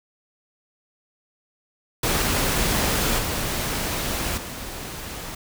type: noise with level steps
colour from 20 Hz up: pink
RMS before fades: -22 / -26 / -34 dBFS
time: 2.03-5.35 s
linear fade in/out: 5 ms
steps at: 3.18 / 4.37 s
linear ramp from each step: 10 ms
effects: none

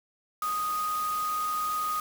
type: tone in noise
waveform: sine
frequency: 1243 Hz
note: D#6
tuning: 2 cents flat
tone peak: -27 dBFS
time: 0.42-2 s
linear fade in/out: 2 ms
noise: white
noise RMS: -40 dBFS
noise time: 0.42-2 s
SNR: +10 dB
effects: none

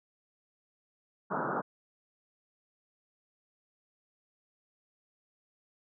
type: band-pass noise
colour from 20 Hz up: white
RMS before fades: -33 dBFS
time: 1.3-1.62 s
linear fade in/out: 20 ms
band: 130 to 1500 Hz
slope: 96 dB/octave
effects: none

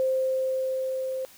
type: tone with level ramp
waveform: sine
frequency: 523 Hz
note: C5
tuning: 1 cent flat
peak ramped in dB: -21 to -28 dBFS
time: 0-1.25 s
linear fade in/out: 0 ms
effects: white hiss -52 dBFS RMS until 1.37 s

